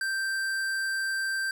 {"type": "tone with hard clipping", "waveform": "sine", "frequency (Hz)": 1568, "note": "G6", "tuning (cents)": 0, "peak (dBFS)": -29, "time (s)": [0.01, 1.51], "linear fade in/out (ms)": 2, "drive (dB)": 14, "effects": []}